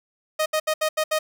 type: tone bursts at uneven times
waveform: sawtooth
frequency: 622.3 Hz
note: D#5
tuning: in tune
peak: -16 dBFS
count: 6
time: 0.39-0.46 / 0.53-0.6 / 0.67-0.74 / 0.81-0.89 / 0.97-1.04 / 1.11-1.19 s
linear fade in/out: 10 ms
effects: none